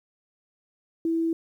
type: tone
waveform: sine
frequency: 329 Hz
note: E4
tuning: 3 cents flat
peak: -22 dBFS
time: 1.05-1.33 s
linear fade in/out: 2 ms
effects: 10-bit